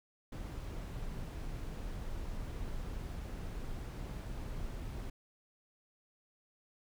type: noise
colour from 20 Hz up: brown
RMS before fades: -41 dBFS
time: 0.32-5.1 s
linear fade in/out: 5 ms
effects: none